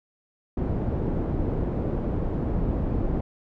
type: low-pass noise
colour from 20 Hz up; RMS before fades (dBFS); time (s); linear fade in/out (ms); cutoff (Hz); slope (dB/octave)
pink; -26; 0.57-3.21; 5; 460; 12
effects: none